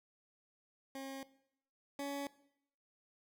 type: tone pair in turn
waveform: 20% pulse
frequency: 270 / 281.3 Hz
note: C#4 / C#4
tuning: -45 / +26 cents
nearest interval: minor second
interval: 71 cents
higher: second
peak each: -38 / -34 dBFS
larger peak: second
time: 0.95-1.23 / 1.99-2.27 s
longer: neither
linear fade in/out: 2 ms
effects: noise-tail reverb RT60 0.7 s tail -18 dB re dry